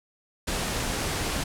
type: low-pass noise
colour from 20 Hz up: pink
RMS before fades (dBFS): -29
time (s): 0.47-1.44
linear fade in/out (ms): 10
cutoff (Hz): 11000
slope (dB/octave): 24
effects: none